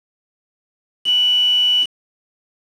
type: tone with quantisation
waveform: sine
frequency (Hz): 2960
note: F#7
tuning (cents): 0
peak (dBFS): -12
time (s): 1.04-1.87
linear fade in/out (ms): 50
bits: 4
effects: low-pass 5000 Hz 12 dB/octave